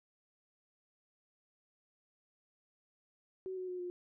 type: tone with pitch steps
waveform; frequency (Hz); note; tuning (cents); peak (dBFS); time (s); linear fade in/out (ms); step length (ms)
sine; 375.8 / 369.1 / 362.6 / 356.1; F#4 / F#4 / F#4 / F4; +27 / -4 / -35 / +34; -38; 3.46-3.9; 0; 110
effects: none